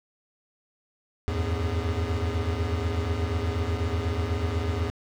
square tone cluster, 80.4 / 88.6 / 104.4 / 411.8 Hz, E2 / F2 / G#2 / G#4, -43 / +25 / +10 / -15 cents, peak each -29 / -31 / -33 / -36 dBFS, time 1.28-4.9 s, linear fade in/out 0 ms, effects low-pass 5000 Hz 12 dB/octave + 9-bit

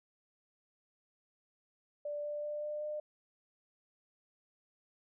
sine tone with pitch steps, 587.3 / 591 / 594.8 / 598.6 / 602.4 Hz, D5 / D5 / D5 / D5 / D5, 0 / +11 / +22 / +33 / +44 cents, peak -36 dBFS, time 2.05-3 s, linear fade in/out 5 ms, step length 190 ms, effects none

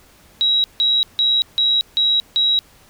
sine tone bursts, 3860 Hz, B7, 40 cents flat, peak -13 dBFS, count 6, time 0.41-2.59 s, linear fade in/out 0 ms, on 230 ms, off 160 ms, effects pink hiss -50 dBFS RMS until 2.89 s

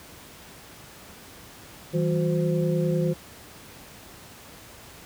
sine tone cluster, 161.3 / 191.3 / 361.5 / 518 Hz, E3 / G3 / F#4 / C5, -37 / -42 / -40 / -17 cents, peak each -23 / -31 / -28 / -29 dBFS, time 1.93-3.14 s, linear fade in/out 20 ms, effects pink hiss -46 dBFS RMS until 5.05 s + high-pass 60 Hz 12 dB/octave

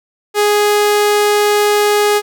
sawtooth tone, 415.3 Hz, G#4, in tune, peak -6 dBFS, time 0.34-2.22 s, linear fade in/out 50 ms, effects none

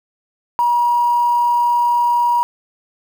sine tone with quantisation, 958 Hz, A#5, 47 cents sharp, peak -12 dBFS, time 0.59-2.43 s, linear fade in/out 0 ms, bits 6, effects none

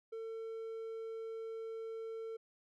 triangle tone, 450 Hz, A4, 39 cents sharp, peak -39 dBFS, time 0.12-2.37 s, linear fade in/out 10 ms, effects none

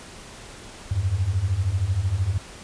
sine beating tone pair, 86.3 / 99.3 Hz, F2 / G2, -20 / +23 cents, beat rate 13 Hz, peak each -25 / -22 dBFS, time 0.91-2.38 s, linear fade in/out 5 ms, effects pink hiss -42 dBFS RMS until 2.63 s + resampled to 22050 Hz

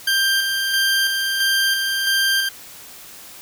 20% pulse tone with tremolo, 1582 Hz, G6, 15 cents sharp, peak -11 dBFS, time 0.07-2.49 s, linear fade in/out 5 ms, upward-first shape square, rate 1.5 Hz, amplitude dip 35%, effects white hiss -40 dBFS RMS until 3.41 s

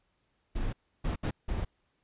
brown noise bursts at uneven times, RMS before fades -31 dBFS, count 4, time 0.55-0.73 / 1.04-1.16 / 1.23-1.31 / 1.48-1.65 s, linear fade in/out 10 ms, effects pink hiss -75 dBFS RMS until 2.03 s + resampled to 8000 Hz

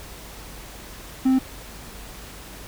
triangle tone, 261.6 Hz, C4, in tune, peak -13 dBFS, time 1.25-1.39 s, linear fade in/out 10 ms, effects added 50 Hz sine -44 dBFS peak until 2.67 s + pink hiss -41 dBFS RMS until 2.67 s

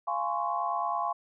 sine chord, Db major seventh, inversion first, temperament just, 693 / 831.5 / 1039.4 / 1108.7 Hz, F5 / Ab5 / C6 / Db6, -14 / +2 / -12 / 0 cents, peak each -33 dBFS, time 0.07-1.13 s, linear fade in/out 10 ms, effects none

